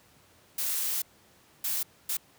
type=noise bursts at uneven times; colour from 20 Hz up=blue; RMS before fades=-30 dBFS; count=3; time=0.58-1.02 / 1.64-1.83 / 2.09-2.17 s; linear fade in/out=5 ms; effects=pink hiss -60 dBFS RMS until 2.38 s + high-pass 80 Hz 12 dB/octave